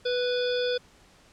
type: harmonic tone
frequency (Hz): 493.9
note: B4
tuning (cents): 0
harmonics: 1 / 3 / 5 / 7 / 9 / 10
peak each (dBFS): -25 / -35 / -42 / -34 / -41 / -39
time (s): 0.05-0.78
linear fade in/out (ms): 10
effects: pink hiss -57 dBFS RMS until 1.32 s + low-pass 8000 Hz 12 dB/octave